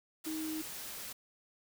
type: tone in noise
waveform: sine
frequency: 314.1 Hz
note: D#4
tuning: 16 cents sharp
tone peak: -36 dBFS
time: 0.26-0.62 s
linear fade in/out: 10 ms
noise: white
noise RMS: -44 dBFS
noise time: 0.24-1.13 s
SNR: +5 dB
effects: none